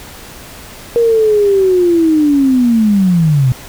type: linear sweep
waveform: sine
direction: down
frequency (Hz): 473.4 to 123.47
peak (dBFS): -7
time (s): 0.96-3.52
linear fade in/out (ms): 0
effects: pink hiss -33 dBFS RMS until 3.68 s